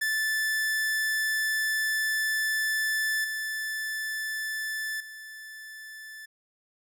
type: tone with level steps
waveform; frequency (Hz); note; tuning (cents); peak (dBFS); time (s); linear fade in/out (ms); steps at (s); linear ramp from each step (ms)
45% pulse; 1752; A6; -8; -25 / -30 / -41; 0.01-6.26; 10; 3.24 / 5; 5
effects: none